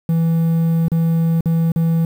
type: tone with dropouts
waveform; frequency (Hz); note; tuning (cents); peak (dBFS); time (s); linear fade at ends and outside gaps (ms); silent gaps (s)
triangle; 164.81; E3; 0; -11; 0.09-2.05; 2; 0.883-0.917 / 1.408-1.457 / 1.719-1.76
effects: 7-bit